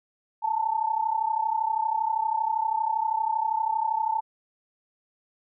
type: tone pair together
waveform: sine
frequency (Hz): 869.4 / 902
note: A5 / A5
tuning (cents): -21 / +43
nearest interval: minor second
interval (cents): 64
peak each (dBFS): -26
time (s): 0.42-4.21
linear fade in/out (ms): 20
effects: none